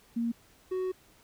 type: tone pair in turn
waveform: sine / triangle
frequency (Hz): 233.1 / 371.5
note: A#3 / F#4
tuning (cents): 0 / +7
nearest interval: minor sixth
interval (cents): 807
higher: second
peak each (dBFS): -27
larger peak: neither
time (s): 0.16-0.32 / 0.71-0.92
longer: second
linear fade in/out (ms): 10
effects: pink hiss -61 dBFS RMS until 1.23 s